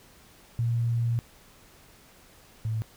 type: tone pair in turn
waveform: sine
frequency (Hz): 117.3 / 110.72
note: A#2 / A2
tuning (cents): +11 / +11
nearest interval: minor second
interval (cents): 100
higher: first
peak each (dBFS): -23 / -26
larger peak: first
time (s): 0.59-1.19 / 2.65-2.82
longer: first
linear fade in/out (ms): 0
effects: pink hiss -55 dBFS RMS until 2.96 s